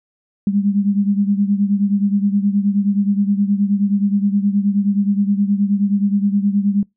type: beating tone pair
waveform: sine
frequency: 199.3 / 208.8 Hz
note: G3 / G#3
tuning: +29 / +10 cents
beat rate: 9.5 Hz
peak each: -15 / -19 dBFS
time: 0.47-6.83 s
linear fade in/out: 2 ms
effects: noise-tail reverb RT60 0.2 s tail -26 dB re dry